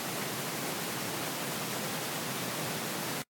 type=high-pass noise; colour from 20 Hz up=pink; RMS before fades=-36 dBFS; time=0-3.22 s; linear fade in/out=0 ms; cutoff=120 Hz; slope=96 dB/octave; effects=noise-tail reverb RT60 0.1 s tail -26 dB re dry + AAC 64 kbps

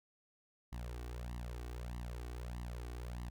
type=tone with flanger; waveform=sawtooth; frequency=59.9 Hz; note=A#1; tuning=48 cents sharp; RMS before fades=-44 dBFS; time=0.72-3.3 s; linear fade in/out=10 ms; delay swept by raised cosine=1 to 2.7 ms; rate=1.6 Hz; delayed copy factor=+0.85; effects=none

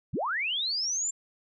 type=linear sweep; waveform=sine; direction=up; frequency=67.2 to 7400 Hz; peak=-27 dBFS; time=0.13-1.11 s; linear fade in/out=10 ms; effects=none

